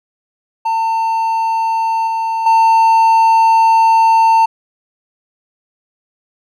triangle tone with level steps, 900 Hz, A5, 39 cents sharp, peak -11 / -13 / -5 dBFS, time 0.65-4.46 s, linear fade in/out 10 ms, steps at 2.07 / 2.46 s, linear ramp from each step 5 ms, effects none

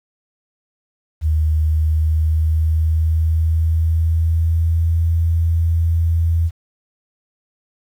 sine tone with pitch glide, 77.78 to 82.88 Hz, D#2 to E2, 0 to +10 cents, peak -13 dBFS, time 1.21-6.51 s, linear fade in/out 50 ms, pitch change +110 cents, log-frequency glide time 1.56-5.05 s, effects 8-bit

